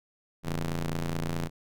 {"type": "ring-modulated tone", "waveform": "sawtooth", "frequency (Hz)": 85, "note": "F2", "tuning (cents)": -46, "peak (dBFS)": -22, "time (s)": [0.43, 1.5], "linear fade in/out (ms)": 50, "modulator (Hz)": 70.3, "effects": []}